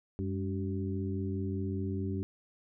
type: harmonic tone with a mistuned harmonic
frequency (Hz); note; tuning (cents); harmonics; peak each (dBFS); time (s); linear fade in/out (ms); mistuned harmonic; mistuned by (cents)
95.4; G2; -47; 1 / 2 / 3 / 4; -34 / -37 / -39 / -40; 0.19-2.23; 0; 2; +93
effects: none